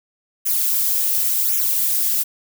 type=noise with flanger; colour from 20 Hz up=violet; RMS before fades=-19 dBFS; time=0.45-2.24 s; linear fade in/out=20 ms; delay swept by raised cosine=0.22 to 3.82 ms; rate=0.91 Hz; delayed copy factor=-0.85; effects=none